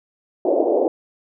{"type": "band-pass noise", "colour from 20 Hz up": "pink", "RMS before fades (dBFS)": -18, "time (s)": [0.45, 0.88], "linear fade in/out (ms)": 2, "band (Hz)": [320, 690], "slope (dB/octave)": 48, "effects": []}